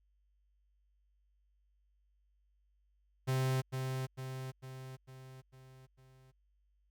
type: tone with echo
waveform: 45% pulse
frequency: 130.81 Hz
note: C3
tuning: in tune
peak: -30 dBFS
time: 3.27-3.62 s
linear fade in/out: 20 ms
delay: 450 ms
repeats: 6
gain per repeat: -5 dB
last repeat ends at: 6.32 s
effects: added 50 Hz sine -70 dBFS peak until 6.9 s